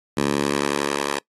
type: tone with high-pass filter sweep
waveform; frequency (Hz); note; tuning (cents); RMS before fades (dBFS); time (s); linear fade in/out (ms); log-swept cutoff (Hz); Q
10% pulse; 71.1; C#2; +45; -23; 0.17-1.19; 5; 200 to 540; 0.85
effects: noise-tail reverb RT60 0.1 s tail -26 dB re dry + AAC 32 kbps